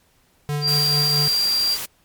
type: tone with tremolo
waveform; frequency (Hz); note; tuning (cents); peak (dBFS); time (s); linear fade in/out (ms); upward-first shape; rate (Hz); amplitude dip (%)
square; 146.83; D3; 0; -21; 0.49-1.28; 0; triangle; 4.6; 50
type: tone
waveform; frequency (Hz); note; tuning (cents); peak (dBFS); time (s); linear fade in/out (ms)
sine; 4741; D8; +16; -17; 0.61-1.78; 50
type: noise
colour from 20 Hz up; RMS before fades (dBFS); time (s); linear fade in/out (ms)
white; -29; 0.67-1.86; 10
effects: pink hiss -60 dBFS RMS until 2.04 s + MP3 96 kbps